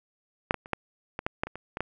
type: clicks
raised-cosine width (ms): 0.5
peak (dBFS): -6 / -16 / -28 / -11 / -17 / -12 / -11 / -22 / -23 / -18 / -13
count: 11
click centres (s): 0.509 / 0.543 / 0.659 / 0.733 / 1.191 / 1.265 / 1.435 / 1.47 / 1.556 / 1.771 / 1.806
effects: none